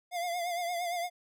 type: tone with vibrato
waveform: square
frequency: 698.5 Hz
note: F5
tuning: in tune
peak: -32 dBFS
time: 0.11-1.1 s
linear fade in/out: 50 ms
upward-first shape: triangle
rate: 8.7 Hz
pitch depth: 66 cents each way
effects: none